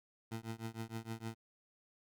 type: tone with tremolo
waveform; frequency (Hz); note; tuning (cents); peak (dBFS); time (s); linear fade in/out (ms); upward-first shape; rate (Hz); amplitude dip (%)
20% pulse; 113; A2; +47; -33; 0.31-1.35; 10; triangle; 6.5; 100
effects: none